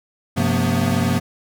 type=tone cluster; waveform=square; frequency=97.1 / 131.7 / 177.8 / 225.9 / 247 Hz; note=G2 / C3 / F3 / A3 / B3; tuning=-16 / +12 / +31 / +46 / 0 cents; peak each=-24 dBFS; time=0.36-1.2 s; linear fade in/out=20 ms; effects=none